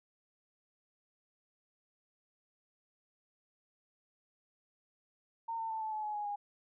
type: tone with pitch steps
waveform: sine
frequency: 914 / 899.9 / 885.9 / 872.2 / 858.7 / 845.4 / 832.4 / 819.5 Hz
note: A#5 / A5 / A5 / A5 / A5 / G#5 / G#5 / G#5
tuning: -34 / +39 / +12 / -15 / -42 / +31 / +4 / -23 cents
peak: -35 dBFS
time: 5.48-6.36 s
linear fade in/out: 10 ms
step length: 110 ms
effects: none